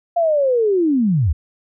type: linear sweep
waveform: sine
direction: down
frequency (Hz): 698.5 to 63.8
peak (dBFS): -13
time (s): 0.16-1.33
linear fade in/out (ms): 10
effects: none